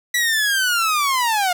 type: linear sweep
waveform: sawtooth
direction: down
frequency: 1963 to 698.5 Hz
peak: -13 dBFS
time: 0.14-1.53 s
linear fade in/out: 5 ms
effects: 7-bit